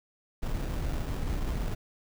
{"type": "noise with sample-and-hold", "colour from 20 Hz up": "brown", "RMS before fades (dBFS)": -31, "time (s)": [0.42, 1.75], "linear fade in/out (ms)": 10, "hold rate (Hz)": 2100, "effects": []}